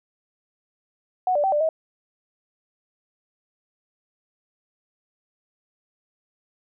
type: tone with pitch steps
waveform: sine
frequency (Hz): 737 / 587 / 771 / 593 / 638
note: F#5 / D5 / G5 / D5 / D#5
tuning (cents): -7 / -1 / -29 / +17 / +43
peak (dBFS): -18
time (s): 1.27-1.69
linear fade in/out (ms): 2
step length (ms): 84
effects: none